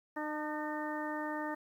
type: harmonic tone with a mistuned harmonic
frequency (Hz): 303.6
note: D#4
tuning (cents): -42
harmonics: 1 / 2 / 3 / 4 / 5 / 6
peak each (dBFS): -39 / -42 / -41 / -45 / -50 / -43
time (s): 0.16-1.55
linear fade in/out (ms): 10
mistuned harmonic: 3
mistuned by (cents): -21
effects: 11-bit

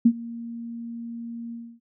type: tone with ADSR envelope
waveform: sine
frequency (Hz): 233.1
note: A#3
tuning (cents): 0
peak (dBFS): -10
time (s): 0.05-1.8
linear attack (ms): 9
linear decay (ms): 62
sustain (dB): -22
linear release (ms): 280
effects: none

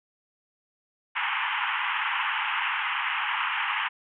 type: band-pass noise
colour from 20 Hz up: pink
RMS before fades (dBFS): -28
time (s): 1.15-3.89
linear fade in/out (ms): 20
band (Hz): 840 to 3100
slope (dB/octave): 96
effects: none

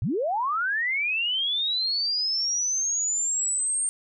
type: linear sweep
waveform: sine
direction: up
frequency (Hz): 83.1 to 8750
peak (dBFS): -23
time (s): 0.02-3.89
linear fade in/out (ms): 0
effects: none

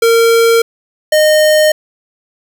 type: tone pair in turn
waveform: square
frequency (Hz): 460 / 614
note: A#4 / D#5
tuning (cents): -23 / -23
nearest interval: perfect fourth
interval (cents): 500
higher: second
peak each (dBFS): -7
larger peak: neither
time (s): 0.02-0.62 / 1.12-1.72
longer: neither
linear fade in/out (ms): 5
effects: none

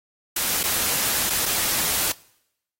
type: noise with dropouts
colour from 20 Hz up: white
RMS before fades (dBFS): -23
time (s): 0.36-2.12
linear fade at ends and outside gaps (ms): 5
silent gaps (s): 0.631-0.637 / 1.298-1.304 / 1.456-1.461
effects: noise-tail reverb RT60 0.8 s tail -23 dB re dry + AAC 48 kbps

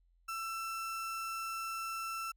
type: tone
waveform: 35% pulse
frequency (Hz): 1336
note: E6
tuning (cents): +23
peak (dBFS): -35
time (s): 0.28-2.32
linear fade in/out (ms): 10
effects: added 43 Hz sine -66 dBFS peak until 2.36 s + MP3 96 kbps

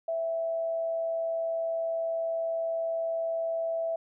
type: tone with amplitude modulation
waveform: sine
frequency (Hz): 660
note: E5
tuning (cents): +2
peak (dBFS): -26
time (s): 0.08-3.96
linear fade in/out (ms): 5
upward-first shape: sine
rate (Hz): 120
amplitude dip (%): 30
effects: none

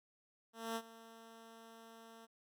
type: tone with ADSR envelope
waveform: 10% pulse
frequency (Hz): 226.9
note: A#3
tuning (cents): -47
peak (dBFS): -29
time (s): 0.53-2.27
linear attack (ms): 230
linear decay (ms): 56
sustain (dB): -18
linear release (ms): 28
effects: none

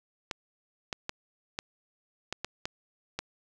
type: clicks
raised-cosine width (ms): 0.2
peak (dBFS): -15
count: 8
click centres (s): 0.312 / 0.928 / 1.094 / 1.589 / 2.326 / 2.446 / 2.655 / 3.19
effects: none

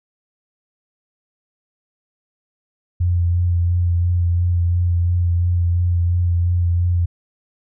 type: tone with vibrato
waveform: sine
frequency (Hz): 87.31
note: F2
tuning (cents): 0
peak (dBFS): -14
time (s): 3-7.06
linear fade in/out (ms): 10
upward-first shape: sine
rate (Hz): 2.9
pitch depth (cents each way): 22
effects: none

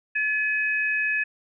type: tone pair together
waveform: sine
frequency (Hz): 1716.5 / 2532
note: A6 / D#7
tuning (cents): -43 / +30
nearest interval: perfect fifth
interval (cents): 673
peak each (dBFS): -24 / -25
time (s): 0.15-1.24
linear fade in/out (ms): 10
effects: none

